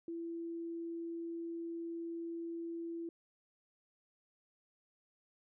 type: tone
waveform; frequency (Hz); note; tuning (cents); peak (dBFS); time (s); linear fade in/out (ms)
sine; 335.1; E4; +29; -39; 0.08-3.09; 2
effects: none

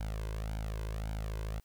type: tone with flanger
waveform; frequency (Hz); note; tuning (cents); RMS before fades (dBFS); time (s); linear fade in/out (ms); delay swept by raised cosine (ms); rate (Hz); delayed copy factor
sawtooth; 53.5; A1; -48; -37; 0-1.6; 5; 1.3 to 1.98; 1.8; +0.8
effects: white hiss -73 dBFS RMS until 1.64 s

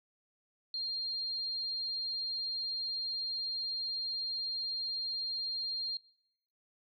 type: tone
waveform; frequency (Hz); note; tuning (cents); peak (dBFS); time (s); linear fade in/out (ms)
sine; 4204; C8; +7; -34; 0.74-5.97; 2
effects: noise-tail reverb RT60 0.7 s tail -20 dB re dry

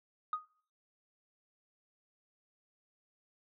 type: tone with exponential decay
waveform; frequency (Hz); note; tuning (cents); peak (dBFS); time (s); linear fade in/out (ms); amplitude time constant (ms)
sine; 1244.5; D#6; 0; -27; 0.33-0.45; 2; 25
effects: noise-tail reverb RT60 0.5 s tail -23 dB re dry + tanh soft clip ceiling -26 dBFS

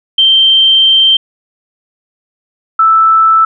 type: tone pair in turn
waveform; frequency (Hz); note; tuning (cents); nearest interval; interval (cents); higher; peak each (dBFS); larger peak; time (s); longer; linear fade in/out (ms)
sine; 3136 / 1318.5; G7 / E6; 0 / 0; octave + minor third; 1500; first; -4; neither; 0.18-1.17 / 2.79-3.45; first; 5
effects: none

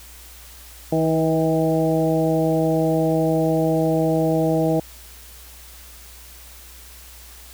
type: harmonic tone with a mistuned harmonic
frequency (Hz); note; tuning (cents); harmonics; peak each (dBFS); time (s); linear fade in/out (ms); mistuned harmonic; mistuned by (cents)
160; D#3; +49; 1 / 2 / 3 / 4 / 5; -22 / -21 / -23 / -23 / -29; 0.92-4.8; 5; 3; +21
effects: added 60 Hz sine -44 dBFS peak until 7.53 s + white hiss -44 dBFS RMS until 7.53 s

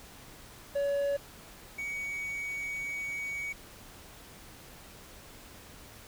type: tone pair in turn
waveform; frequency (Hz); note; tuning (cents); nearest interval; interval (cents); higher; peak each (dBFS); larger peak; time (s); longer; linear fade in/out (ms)
triangle; 565 / 2248; C#5 / C#7; +33 / +24; 2 octaves; 2391; second; -25 / -32; first; 0.75-1.17 / 1.78-3.53; second; 10
effects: pink hiss -51 dBFS RMS until 6.07 s

